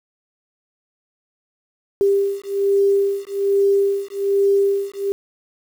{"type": "beating tone pair", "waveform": "sine", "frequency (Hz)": [396.8, 398], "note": ["G4", "G4"], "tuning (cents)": [21, 26], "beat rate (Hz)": 1.2, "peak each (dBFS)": -18, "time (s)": [2.01, 5.12], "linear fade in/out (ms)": 0, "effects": ["7-bit"]}